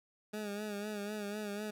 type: tone with vibrato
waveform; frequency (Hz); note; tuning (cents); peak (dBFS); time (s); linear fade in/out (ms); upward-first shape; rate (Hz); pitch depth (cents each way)
20% pulse; 207.7; G#3; 0; -33; 0.33-1.71; 10; sine; 4; 53
effects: none